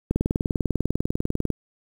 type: click train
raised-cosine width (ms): 3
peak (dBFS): -9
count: 29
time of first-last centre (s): 0.11-1.503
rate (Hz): 20.1
effects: 7-bit